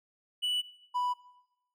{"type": "tone pair in turn", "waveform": "triangle", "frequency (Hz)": [2960, 987.8], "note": ["F#7", "B5"], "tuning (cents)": [0, 0], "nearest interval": "octave + perfect fifth", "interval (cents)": 1900, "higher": "first", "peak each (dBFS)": -26, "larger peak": "neither", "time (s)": [[0.42, 0.62], [0.94, 1.14]], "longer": "neither", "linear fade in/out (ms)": 20, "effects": ["noise-tail reverb RT60 0.9 s tail -18 dB re dry"]}